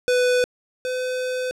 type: tone pair in turn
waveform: square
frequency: 497.2 / 506.8 Hz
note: B4 / B4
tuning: +12 / +45 cents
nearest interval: unison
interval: 33 cents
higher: second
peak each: -17 / -24 dBFS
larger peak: first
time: 0.08-0.44 / 0.85-1.51 s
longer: second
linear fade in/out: 0 ms
effects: low-pass 9000 Hz 12 dB/octave